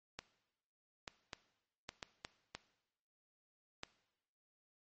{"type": "clicks", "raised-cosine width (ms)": 0.2, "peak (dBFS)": -25, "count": 8, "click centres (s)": [0.19, 1.078, 1.332, 1.891, 2.028, 2.249, 2.55, 3.834], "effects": ["noise-tail reverb RT60 0.9 s tail -17 dB re dry", "MP3 32 kbps"]}